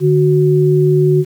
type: tone pair together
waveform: sine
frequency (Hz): 148.95 / 369.3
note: D3 / F#4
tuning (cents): +25 / -3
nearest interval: octave + major third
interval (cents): 1572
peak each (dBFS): -11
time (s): 0-1.25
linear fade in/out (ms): 50
effects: 7-bit